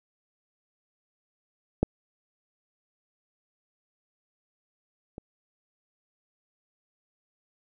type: clicks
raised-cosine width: 2 ms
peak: -8 / -25 dBFS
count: 2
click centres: 1.83 / 5.181 s
effects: none